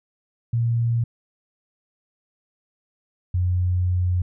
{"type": "tone pair in turn", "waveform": "sine", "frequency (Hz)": [117.1, 89.92], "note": ["A#2", "F#2"], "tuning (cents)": [8, -49], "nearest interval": "perfect fourth", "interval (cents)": 457, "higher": "first", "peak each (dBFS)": -18, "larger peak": "neither", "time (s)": [[0.53, 1.04], [3.34, 4.22]], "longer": "second", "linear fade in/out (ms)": 5, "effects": []}